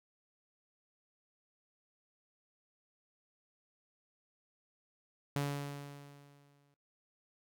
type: tone with exponential decay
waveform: sawtooth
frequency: 142.5 Hz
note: C#3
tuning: 48 cents sharp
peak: -27 dBFS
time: 5.36-6.74 s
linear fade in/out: 0 ms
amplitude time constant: 300 ms
effects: noise-tail reverb RT60 0.2 s tail -22 dB re dry